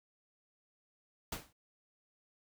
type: noise with exponential decay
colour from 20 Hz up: pink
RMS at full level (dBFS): -36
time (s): 1.32-1.53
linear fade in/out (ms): 5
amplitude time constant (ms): 44
effects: none